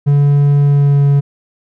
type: tone with pitch glide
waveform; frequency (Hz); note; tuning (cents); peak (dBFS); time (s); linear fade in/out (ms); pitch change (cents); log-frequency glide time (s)
triangle; 143.2 to 141.47; D3 to C#3; -43 to +36; -5; 0.06-1.21; 20; -21; 0.6-1.04
effects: none